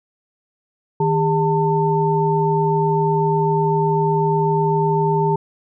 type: tone cluster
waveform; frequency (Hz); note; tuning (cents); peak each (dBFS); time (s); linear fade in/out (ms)
sine; 156.7 / 403.7 / 896; D#3 / G#4 / A5; +13 / -49 / +31; -19; 1-5.36; 5
effects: none